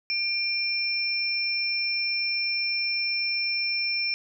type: tone pair together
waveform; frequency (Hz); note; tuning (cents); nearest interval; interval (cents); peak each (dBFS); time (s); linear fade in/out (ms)
sine; 2385 / 5366; D7 / E8; +26 / +30; octave + major second; 1404; -27; 0.1-4.14; 0
effects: none